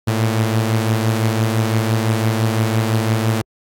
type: beating tone pair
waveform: sawtooth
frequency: 110 / 115.9 Hz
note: A2 / A#2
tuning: 0 / -10 cents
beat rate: 5.9 Hz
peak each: -12 / -18 dBFS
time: 0.07-3.42 s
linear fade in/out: 10 ms
effects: AAC 64 kbps